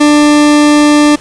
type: tone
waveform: 40% pulse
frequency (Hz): 296.3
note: D4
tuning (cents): +15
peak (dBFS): -3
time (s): 0-1.16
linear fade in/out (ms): 10
effects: pink hiss -33 dBFS RMS until 1.2 s + resampled to 22050 Hz